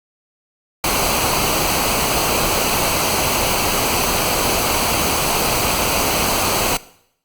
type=noise with comb filter; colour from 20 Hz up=pink; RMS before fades=-18 dBFS; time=0.84-6.77 s; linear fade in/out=2 ms; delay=0.56 ms; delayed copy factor=-0.55; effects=noise-tail reverb RT60 0.7 s tail -19 dB re dry + Opus 48 kbps